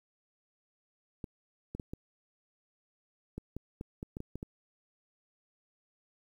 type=clicks; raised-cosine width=3 ms; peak=-26 dBFS; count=12; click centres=1.242 / 1.75 / 1.798 / 1.935 / 3.38 / 3.566 / 3.811 / 4.029 / 4.169 / 4.204 / 4.356 / 4.429 s; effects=10-bit